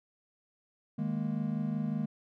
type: chord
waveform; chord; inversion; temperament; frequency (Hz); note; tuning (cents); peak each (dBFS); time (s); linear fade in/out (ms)
triangle; D# suspended fourth; none; equal; 155.56 / 207.7 / 233.1; D#3 / G#3 / A#3; 0 / 0 / 0; -33 / -32 / -33; 0.98-2.06; 10
effects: none